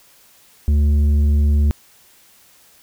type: tone with tanh clipping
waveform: sine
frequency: 73.42 Hz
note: D2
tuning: in tune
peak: -13 dBFS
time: 0.68-1.71 s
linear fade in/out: 0 ms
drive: 7 dB
effects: white hiss -51 dBFS RMS until 2.82 s